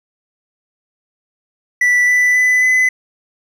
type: tone with pitch steps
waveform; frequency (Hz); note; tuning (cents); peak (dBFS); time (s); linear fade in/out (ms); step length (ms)
triangle; 1968 / 1984 / 2000 / 2016; B6 / B6 / B6 / B6; -7 / +7 / +21 / +35; -8; 1.81-2.89; 5; 270
effects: none